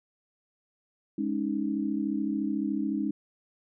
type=chord; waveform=sine; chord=Ab suspended fourth; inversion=none; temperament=equal; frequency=207.7 / 277.2 / 311.1 Hz; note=Ab3 / Db4 / Eb4; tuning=0 / 0 / 0 cents; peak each=-31 dBFS; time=1.18-3.11 s; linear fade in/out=5 ms; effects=none